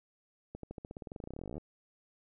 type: accelerating click train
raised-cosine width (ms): 2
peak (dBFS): -29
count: 29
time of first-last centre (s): 0.55-1.58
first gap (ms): 83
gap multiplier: 0.93
effects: none